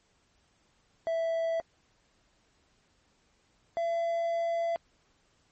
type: tone pair in turn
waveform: triangle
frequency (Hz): 659.3 / 673.9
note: E5 / E5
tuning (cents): 0 / +38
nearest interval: unison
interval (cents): 38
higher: second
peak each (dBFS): -25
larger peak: neither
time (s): 1.07-1.6 / 3.77-4.76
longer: second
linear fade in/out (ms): 0
effects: pink hiss -69 dBFS RMS until 5.51 s + MP3 32 kbps